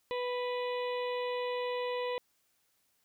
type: harmonic tone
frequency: 493.9 Hz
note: B4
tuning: in tune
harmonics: 1 / 2 / 4 / 5 / 6 / 7 / 8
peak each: -33 / -39 / -45 / -47 / -49 / -50 / -51 dBFS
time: 0.11-2.18 s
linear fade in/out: 0 ms
effects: white hiss -74 dBFS RMS until 3.04 s

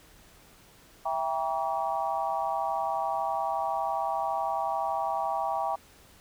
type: chord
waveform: sine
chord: E diminished seventh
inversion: none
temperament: just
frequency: 659.3 / 791.1 / 949.3 / 1139.2 Hz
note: E5 / G5 / Bb5 / Db6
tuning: 0 / +16 / +31 / +47 cents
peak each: -33 / -30 / -33 / -35 dBFS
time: 1.05-5.76 s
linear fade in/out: 10 ms
effects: pink hiss -56 dBFS RMS until 6.2 s

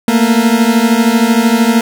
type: beating tone pair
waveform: 40% pulse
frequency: 223.5 / 236.5 Hz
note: A3 / A#3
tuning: +27 / +25 cents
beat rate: 13 Hz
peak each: -10 dBFS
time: 0.08-1.81 s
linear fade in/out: 2 ms
effects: none

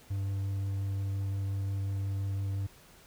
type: tone with vibrato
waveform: triangle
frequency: 98.1 Hz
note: G2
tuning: 2 cents sharp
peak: -28 dBFS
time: 0.1-2.67 s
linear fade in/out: 10 ms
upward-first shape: triangle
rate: 5.7 Hz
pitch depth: 9 cents each way
effects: pink hiss -57 dBFS RMS until 3.06 s

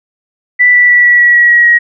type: tone with pitch steps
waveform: sine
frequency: 1975.5 / 1964.1 / 1952.8 / 1941.6 / 1930.4 / 1919.3 / 1908.2 / 1897.2 Hz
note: B6 / B6 / B6 / B6 / B6 / B6 / A#6 / A#6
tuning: 0 / -10 / -20 / -30 / -40 / -50 / +40 / +30 cents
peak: -3 dBFS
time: 0.59-1.79 s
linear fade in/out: 20 ms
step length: 150 ms
effects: none

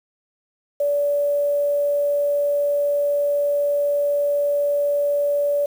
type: tone with quantisation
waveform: sine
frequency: 576 Hz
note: D5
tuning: 34 cents flat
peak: -17 dBFS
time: 0.8-5.66 s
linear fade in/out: 5 ms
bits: 7
effects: none

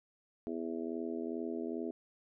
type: harmonic tone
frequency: 82.41 Hz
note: E2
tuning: in tune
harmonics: 3 / 4 / 5 / 6 / 7 / 8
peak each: -40 / -40 / -41 / -53 / -53 / -48 dBFS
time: 0.47-1.91 s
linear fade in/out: 0 ms
effects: none

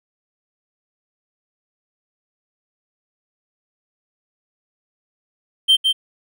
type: tone with echo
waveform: triangle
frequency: 3136 Hz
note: G7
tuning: in tune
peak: -8 dBFS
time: 5.68-5.77 s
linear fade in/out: 20 ms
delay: 160 ms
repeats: 1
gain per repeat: -4 dB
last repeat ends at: 5.93 s
effects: none

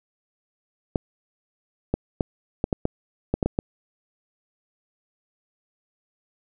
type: clicks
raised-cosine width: 2 ms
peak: -8 dBFS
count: 10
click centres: 0.958 / 1.94 / 2.208 / 2.641 / 2.728 / 2.854 / 3.34 / 3.428 / 3.46 / 3.589 s
effects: none

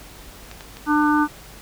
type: clicks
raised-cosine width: 0.2 ms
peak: -20 dBFS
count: 3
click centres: 0.514 / 0.608 / 0.77 s
type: harmonic tone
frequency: 299 Hz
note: D4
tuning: 31 cents sharp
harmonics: 1 / 3 / 4 / 5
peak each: -17 / -22 / -23 / -24 dBFS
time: 0.86-1.28 s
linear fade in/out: 50 ms
effects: added 50 Hz sine -46 dBFS peak until 1.61 s + pink hiss -43 dBFS RMS until 1.61 s

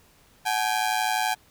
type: ring-modulated tone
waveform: sawtooth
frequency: 801 Hz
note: G5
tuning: 37 cents sharp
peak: -16 dBFS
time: 0.45-1.35 s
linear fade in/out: 20 ms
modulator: 55.9 Hz
effects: pink hiss -58 dBFS RMS until 1.5 s

